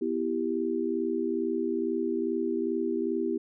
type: chord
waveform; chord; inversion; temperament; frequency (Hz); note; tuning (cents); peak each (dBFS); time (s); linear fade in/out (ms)
sine; E minor; second; equal; 246.9 / 329.6 / 392; B3 / E4 / G4; 0 / 0 / 0; -32 / -30 / -30; 0.01-3.38; 10
effects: none